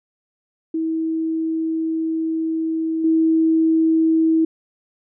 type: tone with level steps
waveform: sine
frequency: 322.5 Hz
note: E4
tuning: 38 cents flat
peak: -19 / -13 dBFS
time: 0.74-4.45 s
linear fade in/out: 5 ms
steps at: 3.04 s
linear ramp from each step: 5 ms
effects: none

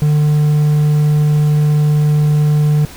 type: tone with hard clipping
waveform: triangle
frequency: 150 Hz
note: D3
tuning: 37 cents sharp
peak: -10 dBFS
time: 0.02-2.85 s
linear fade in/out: 0 ms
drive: 6 dB
effects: pink hiss -35 dBFS RMS until 2.96 s

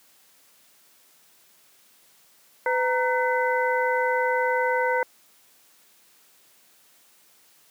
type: harmonic tone with a mistuned harmonic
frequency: 504 Hz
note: B4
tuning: 35 cents sharp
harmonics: 1 / 2 / 3 / 4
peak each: -24 / -25 / -28 / -30 dBFS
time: 2.66-5.03 s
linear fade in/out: 2 ms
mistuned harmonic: 2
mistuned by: -140 cents
effects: white hiss -58 dBFS RMS until 7.7 s + high-pass 150 Hz 12 dB/octave

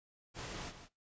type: noise with echo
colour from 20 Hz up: pink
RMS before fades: -44 dBFS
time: 0.34-0.73 s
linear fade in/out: 50 ms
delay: 160 ms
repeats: 1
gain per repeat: -10 dB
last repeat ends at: 0.89 s
effects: noise-tail reverb RT60 0.2 s tail -19 dB re dry + resampled to 16000 Hz

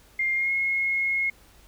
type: tone with pitch glide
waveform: sine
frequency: 2113 to 2162 Hz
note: C7 to C#7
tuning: +16 to -44 cents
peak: -22 dBFS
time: 0.19-1.3 s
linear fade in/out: 5 ms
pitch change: +40 cents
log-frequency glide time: 0.34-0.52 s
effects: added 50 Hz sine -57 dBFS peak until 1.67 s + pink hiss -56 dBFS RMS until 1.67 s

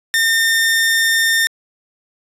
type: tone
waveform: sawtooth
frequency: 1814 Hz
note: A#6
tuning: 48 cents flat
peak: -9 dBFS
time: 0.14-1.47 s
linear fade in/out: 0 ms
effects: resampled to 32000 Hz

